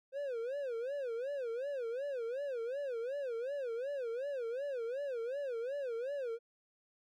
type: tone with vibrato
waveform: triangle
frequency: 512 Hz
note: C5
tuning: 38 cents flat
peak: -34 dBFS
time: 0.12-6.39 s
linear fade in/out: 50 ms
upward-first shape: sine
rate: 2.7 Hz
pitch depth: 210 cents each way
effects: none